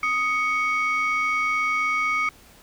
sine tone pair together, 1249.3 / 2226 Hz, D#6 / C#7, +7 / +7 cents, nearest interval minor seventh, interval 1000 cents, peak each -22 / -21 dBFS, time 0.03-2.29 s, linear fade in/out 2 ms, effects tanh soft clip ceiling -17 dBFS + pink hiss -51 dBFS RMS until 2.62 s

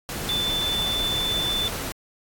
sine tone in noise, 3518 Hz, A7, 1 cent flat, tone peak -23 dBFS, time 0.29-1.68 s, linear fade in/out 0 ms, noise pink, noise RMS -31 dBFS, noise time 0.09-1.92 s, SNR +5 dB, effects AAC 64 kbps

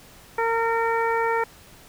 harmonic tone, 457.8 Hz, A#4, 31 cents flat, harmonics 1 / 2 / 3 / 4 / 5, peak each -24 / -24 / -29 / -30 / -34 dBFS, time 0.38-1.44 s, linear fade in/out 5 ms, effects pink hiss -49 dBFS RMS until 1.88 s

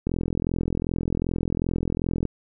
click train, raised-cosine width 3 ms, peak -12 dBFS, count 94, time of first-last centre 0.07-2.253 s, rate 42.6 Hz, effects none

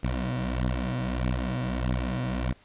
15% pulse beating tone pair, 61.74 / 63.34 Hz, B1 / B1, 0 / +44 cents, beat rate 1.6 Hz, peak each -23 dBFS, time 0.03-2.53 s, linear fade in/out 10 ms, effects pink hiss -58 dBFS RMS until 2.64 s + resampled to 8000 Hz

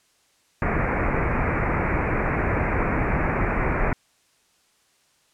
pink low-pass noise, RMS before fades -23 dBFS, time 0.62-3.93 s, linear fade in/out 2 ms, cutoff 2400 Hz, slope 96 dB/octave, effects white hiss -63 dBFS RMS until 5.33 s + low-pass 9000 Hz 12 dB/octave

